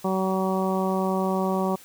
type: harmonic tone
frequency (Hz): 189.3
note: F#3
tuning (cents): +40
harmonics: 1 / 2 / 3 / 4 / 5 / 6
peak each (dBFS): -25 / -28 / -30 / -31 / -32 / -33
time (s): 0.04-1.76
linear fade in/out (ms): 10
effects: white hiss -49 dBFS RMS until 1.84 s

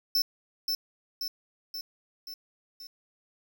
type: tone with echo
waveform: square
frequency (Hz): 5310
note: E8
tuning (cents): +12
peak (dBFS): -23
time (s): 0.15-0.22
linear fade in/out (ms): 2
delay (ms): 530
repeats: 5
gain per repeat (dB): -4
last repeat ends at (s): 2.87
effects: 10-bit

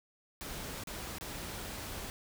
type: noise with dropouts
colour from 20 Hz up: pink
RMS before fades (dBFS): -42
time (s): 0.41-2.1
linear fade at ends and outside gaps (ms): 0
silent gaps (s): 0.837-0.872 / 1.184-1.21
effects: none

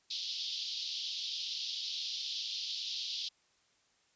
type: band-pass noise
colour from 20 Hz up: pink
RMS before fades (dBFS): -39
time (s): 0.1-3.29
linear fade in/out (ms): 10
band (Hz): 3200 to 5200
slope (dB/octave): 48
effects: white hiss -71 dBFS RMS until 4.15 s + resampled to 16000 Hz

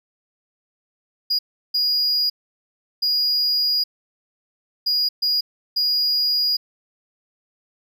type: tone bursts at uneven times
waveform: triangle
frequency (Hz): 4881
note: D#8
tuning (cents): -34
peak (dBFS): -16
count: 6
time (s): 1.3-1.39 / 1.74-2.3 / 3.02-3.84 / 4.86-5.09 / 5.22-5.41 / 5.76-6.57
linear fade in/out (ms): 10
effects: none

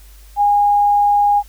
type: tone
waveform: sine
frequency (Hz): 819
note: G#5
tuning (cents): -24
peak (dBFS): -10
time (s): 0.36-1.43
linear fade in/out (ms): 50
effects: added 50 Hz sine -39 dBFS peak until 1.48 s + white hiss -49 dBFS RMS until 1.48 s

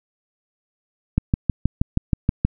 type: click train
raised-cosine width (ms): 5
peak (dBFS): -4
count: 9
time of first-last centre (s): 1.18-2.45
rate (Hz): 6.3
effects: none

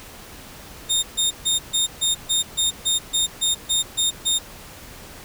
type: tone bursts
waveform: 25% pulse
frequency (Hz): 3665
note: A#7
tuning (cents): -30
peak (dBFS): -14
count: 13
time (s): 0.89-4.39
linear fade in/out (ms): 20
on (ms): 140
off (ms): 140
effects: pink hiss -41 dBFS RMS until 5.24 s

